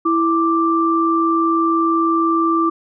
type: tone pair together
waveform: sine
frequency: 330 / 1176 Hz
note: E4 / D6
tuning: +2 / +2 cents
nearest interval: octave + minor seventh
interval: 2200 cents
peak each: -16 / -16 dBFS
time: 0.05-2.7 s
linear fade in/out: 10 ms
effects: none